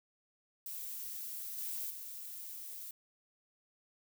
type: noise with level steps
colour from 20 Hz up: violet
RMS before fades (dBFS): -43 / -40 / -46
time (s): 0.66-2.91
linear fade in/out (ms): 2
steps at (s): 1.58 / 1.9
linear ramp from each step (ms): 5
effects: none